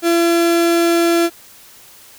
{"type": "tone", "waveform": "35% pulse", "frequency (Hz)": 338.7, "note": "E4", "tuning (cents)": 47, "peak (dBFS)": -10, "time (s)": [0.02, 1.3], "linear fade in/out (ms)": 50, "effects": ["white hiss -43 dBFS RMS until 2.18 s"]}